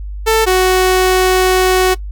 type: tone pair in turn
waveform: sawtooth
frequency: 443.8 / 371.1 Hz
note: A4 / F#4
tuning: +15 / +5 cents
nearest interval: minor third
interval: 310 cents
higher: first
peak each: -5 dBFS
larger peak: neither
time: 0.26-0.46 / 0.46-1.95 s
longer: second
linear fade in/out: 20 ms
effects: noise-tail reverb RT60 0.1 s tail -19 dB re dry + added 50 Hz sine -22 dBFS peak until 2.11 s